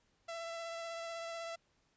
sawtooth tone with vibrato, 668 Hz, E5, 23 cents sharp, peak -37 dBFS, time 0.28-1.56 s, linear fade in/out 10 ms, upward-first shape sine, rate 16 Hz, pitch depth 14 cents each way, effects pink hiss -75 dBFS RMS until 1.96 s + resampled to 16000 Hz

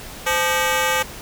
15% pulse ring-modulated tone, 693 Hz, F5, 14 cents flat, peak -8 dBFS, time 0.26-1.03 s, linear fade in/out 10 ms, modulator 176 Hz, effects pink hiss -36 dBFS RMS until 1.21 s

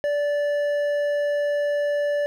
triangle tone with hard clipping, 582 Hz, D5, 16 cents flat, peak -22 dBFS, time 0.04-2.26 s, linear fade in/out 0 ms, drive 10 dB, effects none

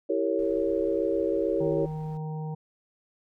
sine chord, E diminished seventh, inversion none, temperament equal with one note detuned, 329.6 / 392 / 458.7 / 554.4 Hz, E4 / G4 / Bb4 / Db5, 0 / 0 / -28 / 0 cents, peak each -29 dBFS, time 0.09-1.86 s, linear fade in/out 10 ms
brown noise, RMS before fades -49 dBFS, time 0.39-2.17 s, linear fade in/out 0 ms
harmonic tone, 155.56 Hz, D#3, in tune, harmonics 1 / 3 / 5 / 6, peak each -31 / -42 / -44 / -47 dBFS, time 1.6-2.55 s, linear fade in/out 10 ms
effects none

